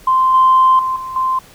sine tone with level steps, 1041 Hz, C6, 9 cents flat, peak -9 / -6 / -15 / -23 / -13 dBFS, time 0.07-1.39 s, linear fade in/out 5 ms, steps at 0.34 / 0.79 / 0.96 / 1.16 s, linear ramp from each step 2 ms, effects tanh soft clip ceiling -2 dBFS + pink hiss -43 dBFS RMS until 1.54 s

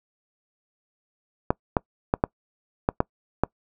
clicks, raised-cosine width 1 ms, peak -5 dBFS, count 7, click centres 1.505 / 1.768 / 2.139 / 2.239 / 2.889 / 3.004 / 3.436 s, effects noise-tail reverb RT60 0.1 s tail -25 dB re dry

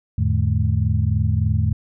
sine tone cluster, 83.6 / 106.9 / 147.3 / 212.7 Hz, E2 / A2 / D3 / G#3, +25 / -49 / +6 / +42 cents, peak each -20 / -19 / -25 / -28 dBFS, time 0.18-1.73 s, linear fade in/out 5 ms, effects none

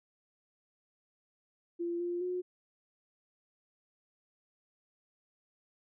sine tone with pitch steps, 343.5 / 349.4 / 361.7 Hz, F4 / F4 / F#4, -29 / +1 / -39 cents, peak -32 dBFS, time 1.79-2.42 s, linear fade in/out 20 ms, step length 210 ms, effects none

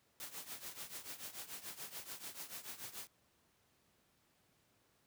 white noise with tremolo, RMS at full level -45 dBFS, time 0.2-3.07 s, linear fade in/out 0 ms, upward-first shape triangle, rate 6.9 Hz, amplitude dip 85%, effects pink hiss -74 dBFS RMS until 5.06 s + high-pass 80 Hz 12 dB/octave

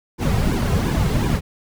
brown noise with flanger, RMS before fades -19 dBFS, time 0.18-1.41 s, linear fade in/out 50 ms, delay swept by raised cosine 1.5 to 3.5 ms, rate 2.8 Hz, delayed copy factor -0.8, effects none

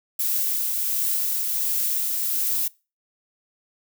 violet noise with tremolo, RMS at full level -23 dBFS, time 0.19-2.68 s, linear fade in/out 5 ms, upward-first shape triangle, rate 1.4 Hz, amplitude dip 25%, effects noise-tail reverb RT60 0.3 s tail -23 dB re dry

